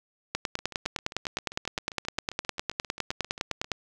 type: two click trains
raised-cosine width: 0.2 ms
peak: -10 / -23 dBFS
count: 34 / 24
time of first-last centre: 0.35-3.717 / 0.59-3.644 s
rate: 9.8 / 7.53 Hz
effects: none